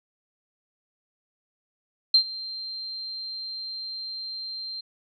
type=tone with ADSR envelope; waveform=sine; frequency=4156 Hz; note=C8; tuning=12 cents flat; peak=-12 dBFS; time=2.14-4.81 s; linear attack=4 ms; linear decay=87 ms; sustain=-20 dB; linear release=10 ms; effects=none